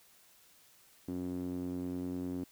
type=tone with band-pass filter; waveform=sawtooth; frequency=89.9 Hz; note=F#2; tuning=49 cents flat; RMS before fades=-38 dBFS; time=1.08-2.44 s; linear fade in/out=0 ms; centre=280 Hz; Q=3.4; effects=white hiss -63 dBFS RMS until 2.51 s